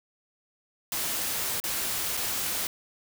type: noise with dropouts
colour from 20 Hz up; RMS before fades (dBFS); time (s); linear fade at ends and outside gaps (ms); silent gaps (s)
white; -30; 0.92-2.67; 1; 1.601-1.639 / 2.169-2.173
effects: none

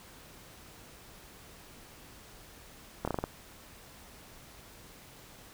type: slowing click train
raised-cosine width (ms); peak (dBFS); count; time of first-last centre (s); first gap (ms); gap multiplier
1; -17; 6; 3.05-3.24; 26; 1.19
effects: pink hiss -53 dBFS RMS until 5.53 s

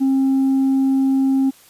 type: tone with tanh clipping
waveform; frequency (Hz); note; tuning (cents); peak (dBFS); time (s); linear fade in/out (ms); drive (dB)
sine; 268.1; C4; +42; -14; 0-1.51; 20; 1
effects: white hiss -49 dBFS RMS until 1.69 s + resampled to 32000 Hz

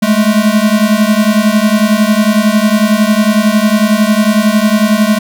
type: beating tone pair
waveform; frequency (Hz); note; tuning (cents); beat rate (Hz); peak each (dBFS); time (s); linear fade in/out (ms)
square; 207.7 / 218.7; G#3 / A3; 0 / -10; 11; -11; 0.02-5.19; 10
effects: none

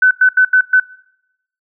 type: tone bursts at uneven times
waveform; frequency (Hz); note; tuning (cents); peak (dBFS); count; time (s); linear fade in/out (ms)
sine; 1510; F#6; +35; -6; 5; 0.02-0.11 / 0.21-0.29 / 0.37-0.45 / 0.53-0.61 / 0.73-0.8; 5
effects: noise-tail reverb RT60 0.8 s tail -21 dB re dry

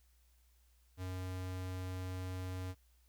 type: tone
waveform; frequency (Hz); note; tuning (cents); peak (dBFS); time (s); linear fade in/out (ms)
square; 92.3; F#2; -4; -40; 0.97-2.75; 50
effects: added 60 Hz sine -66 dBFS peak until 3.08 s + white hiss -75 dBFS RMS until 3.08 s

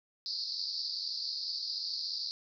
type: band-pass noise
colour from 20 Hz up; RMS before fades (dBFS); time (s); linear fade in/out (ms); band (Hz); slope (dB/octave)
pink; -37; 0.26-2.31; 0; 4300 to 5000; 96
effects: none

